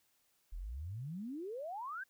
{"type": "exponential sweep", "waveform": "sine", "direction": "up", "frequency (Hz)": [36.71, 1641], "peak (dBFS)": -40, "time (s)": [0.52, 2.04], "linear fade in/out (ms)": 10, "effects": ["white hiss -75 dBFS RMS until 2.09 s"]}